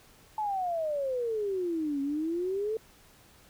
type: exponential two-way sweep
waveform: sine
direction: down then up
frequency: 875 to 273.7 to 448.9 Hz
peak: -28 dBFS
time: 0.38-2.77 s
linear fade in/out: 2 ms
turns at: 2.01 s
effects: pink hiss -58 dBFS RMS until 3.49 s